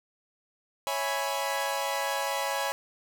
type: chord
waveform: sawtooth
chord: C# minor seventh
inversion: none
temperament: equal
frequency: 554.4 / 659.3 / 830.6 / 987.8 Hz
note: C#5 / E5 / G#5 / B5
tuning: 0 / 0 / 0 / 0 cents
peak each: -29 / -33 / -29 / -30 dBFS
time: 0.87-2.72 s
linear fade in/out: 0 ms
effects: none